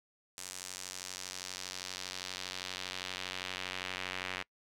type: tone with band-pass filter sweep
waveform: square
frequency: 46.25 Hz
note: F#1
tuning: in tune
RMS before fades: -42 dBFS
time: 0.37-4.43 s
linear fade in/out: 10 ms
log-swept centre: 7700 to 2400 Hz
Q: 1.4
effects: noise-tail reverb RT60 0.1 s tail -24 dB re dry